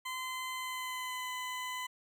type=tone with pitch glide; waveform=20% pulse; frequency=1028 to 1008 Hz; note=C6 to B5; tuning=-31 to +35 cents; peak=-32 dBFS; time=0.05-1.87 s; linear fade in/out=10 ms; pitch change=-34 cents; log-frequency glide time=0.55-1.3 s; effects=none